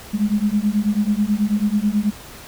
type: beating tone pair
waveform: sine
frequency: 203.8 / 213 Hz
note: G#3 / G#3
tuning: -32 / +44 cents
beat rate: 9.2 Hz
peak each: -19 dBFS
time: 0.13-2.11 s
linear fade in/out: 20 ms
effects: pink hiss -39 dBFS RMS until 2.47 s